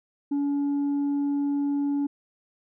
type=tone; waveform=sine; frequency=284.5 Hz; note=C#4; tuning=45 cents sharp; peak=-20 dBFS; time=0.31-2.07 s; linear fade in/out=10 ms; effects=tanh soft clip ceiling -22 dBFS